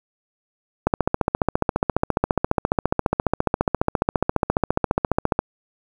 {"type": "click train", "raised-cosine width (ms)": 1, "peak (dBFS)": -3, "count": 67, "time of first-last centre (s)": [0.87, 5.391], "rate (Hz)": 14.6, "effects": ["7-bit"]}